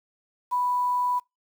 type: tone with quantisation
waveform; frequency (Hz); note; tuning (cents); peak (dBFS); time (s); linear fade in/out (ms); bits
sine; 987.8; B5; 0; -22; 0.51-1.2; 20; 8
effects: noise-tail reverb RT60 0.2 s tail -25 dB re dry